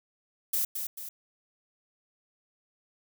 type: noise with echo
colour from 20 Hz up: violet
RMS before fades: -28 dBFS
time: 0.53-0.65 s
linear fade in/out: 5 ms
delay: 220 ms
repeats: 2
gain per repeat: -6 dB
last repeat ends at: 1.09 s
effects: none